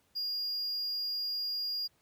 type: tone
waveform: triangle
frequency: 4835 Hz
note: D8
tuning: 50 cents sharp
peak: -31 dBFS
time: 0.15-1.88 s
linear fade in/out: 20 ms
effects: pink hiss -71 dBFS RMS until 2.01 s + high-pass 60 Hz 12 dB/octave